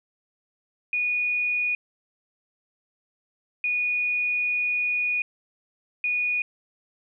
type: tone bursts at uneven times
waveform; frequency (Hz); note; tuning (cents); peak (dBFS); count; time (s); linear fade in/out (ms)
sine; 2460; D#7; -20; -22; 3; 0.93-1.75 / 3.64-5.22 / 6.04-6.42; 2
effects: none